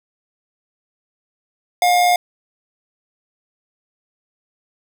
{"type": "tone with amplitude modulation", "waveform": "square", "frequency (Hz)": 712, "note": "F5", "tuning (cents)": 33, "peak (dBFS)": -11, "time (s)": [1.82, 2.16], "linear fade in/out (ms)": 2, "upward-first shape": "sine", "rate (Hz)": 117, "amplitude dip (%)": 35, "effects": []}